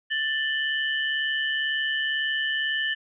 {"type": "tone cluster", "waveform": "sine", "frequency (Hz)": [1768, 2958, 3100], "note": ["A6", "F#7", "G7"], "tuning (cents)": [8, -1, -20], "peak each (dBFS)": [-25, -30, -34], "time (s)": [0.1, 2.95], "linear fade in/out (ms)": 20, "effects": []}